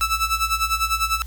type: tone with tremolo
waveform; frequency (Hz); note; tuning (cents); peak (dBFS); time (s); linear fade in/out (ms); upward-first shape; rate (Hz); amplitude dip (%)
sawtooth; 1316; E6; -3; -13; 0.01-1.22; 0; sine; 10; 80
effects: added 60 Hz sine -30 dBFS peak until 1.26 s + white hiss -48 dBFS RMS until 1.26 s